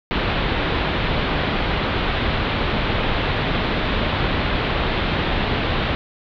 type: low-pass noise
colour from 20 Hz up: pink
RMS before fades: -21 dBFS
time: 0.11-5.95 s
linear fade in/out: 0 ms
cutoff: 3900 Hz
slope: 48 dB/octave
effects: none